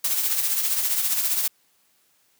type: noise with tremolo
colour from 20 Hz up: blue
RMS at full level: -21 dBFS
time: 0.04-1.48 s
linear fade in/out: 5 ms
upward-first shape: triangle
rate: 15 Hz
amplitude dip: 55%
effects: white hiss -64 dBFS RMS until 2.39 s + high-pass 100 Hz 12 dB/octave

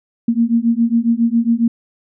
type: beating tone pair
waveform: sine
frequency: 228.7 / 236 Hz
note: A#3 / A#3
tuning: -33 / +22 cents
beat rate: 7.3 Hz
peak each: -15 dBFS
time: 0.28-1.68 s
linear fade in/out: 5 ms
effects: none

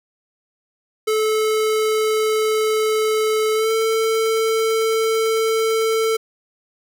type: tone with pitch glide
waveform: square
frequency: 434.1 to 445.5 Hz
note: A4 to A4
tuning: -23 to +22 cents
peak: -17 dBFS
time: 1.07-6.17 s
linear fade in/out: 10 ms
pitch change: +45 cents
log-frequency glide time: 3.54-3.71 s
effects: none

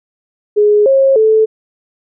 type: tone with pitch steps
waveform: sine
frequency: 417.3 / 540 / 437.7 Hz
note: G#4 / C#5 / A4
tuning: +8 / -45 / -9 cents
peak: -6 dBFS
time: 0.56-1.46 s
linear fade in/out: 20 ms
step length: 300 ms
effects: none

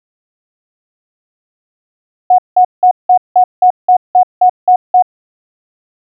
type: tone bursts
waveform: sine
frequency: 731 Hz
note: F#5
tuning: 21 cents flat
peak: -3 dBFS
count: 11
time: 2.3-5.024 s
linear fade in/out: 5 ms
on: 84 ms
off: 180 ms
effects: none

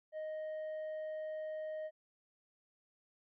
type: tone with tanh clipping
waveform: sine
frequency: 622.3 Hz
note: D#5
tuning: in tune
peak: -40 dBFS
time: 0.12-1.91 s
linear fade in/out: 50 ms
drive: 4 dB
effects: none

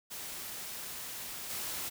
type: noise with level steps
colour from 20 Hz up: white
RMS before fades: -42 / -38 dBFS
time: 0.1-1.9 s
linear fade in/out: 20 ms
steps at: 1.49 s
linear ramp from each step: 20 ms
effects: none

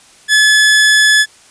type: tone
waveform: sawtooth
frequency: 1716 Hz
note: A6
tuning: 44 cents flat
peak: -3 dBFS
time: 0.28-1.26 s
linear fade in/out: 50 ms
effects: white hiss -44 dBFS RMS until 1.5 s + resampled to 22050 Hz

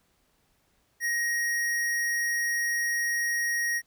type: tone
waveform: square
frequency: 1881 Hz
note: A#6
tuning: 15 cents sharp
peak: -26 dBFS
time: 1-3.82 s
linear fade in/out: 50 ms
effects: pink hiss -69 dBFS RMS until 3.86 s

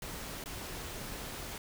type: noise with dropouts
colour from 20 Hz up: pink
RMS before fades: -42 dBFS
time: 0.02-1.58 s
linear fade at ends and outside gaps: 2 ms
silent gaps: 0.44-0.458 s
effects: none

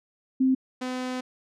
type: tone pair in turn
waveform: sine / sawtooth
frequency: 261.6 / 254 Hz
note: C4 / B3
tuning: 0 / +49 cents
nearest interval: minor second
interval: 51 cents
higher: first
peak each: -18 / -25 dBFS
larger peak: first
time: 0.4-0.55 / 0.81-1.21 s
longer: second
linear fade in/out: 10 ms
effects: low-pass 7000 Hz 12 dB/octave

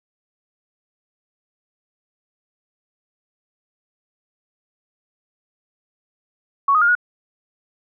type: tone with pitch steps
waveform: sine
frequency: 1114 / 1249 / 1410 / 1453 Hz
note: C#6 / D#6 / F6 / F#6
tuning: +8 / +6 / +16 / -32 cents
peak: -12 dBFS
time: 6.68-6.952 s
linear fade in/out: 5 ms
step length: 68 ms
effects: none

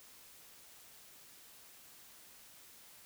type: silence
effects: white hiss -58 dBFS RMS until 3.05 s

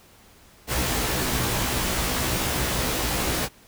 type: noise with comb filter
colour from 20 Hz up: pink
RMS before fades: -25 dBFS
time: 0.67-3.49 s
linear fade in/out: 50 ms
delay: 16 ms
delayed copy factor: +0.85
effects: pink hiss -53 dBFS RMS until 3.67 s

